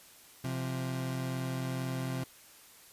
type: tone pair together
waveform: 30% pulse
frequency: 130.69 / 172.8 Hz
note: C3 / F3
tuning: -2 / -18 cents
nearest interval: perfect fourth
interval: 484 cents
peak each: -31 / -38 dBFS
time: 0.44-2.24 s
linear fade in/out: 5 ms
effects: white hiss -56 dBFS RMS until 2.92 s + resampled to 32000 Hz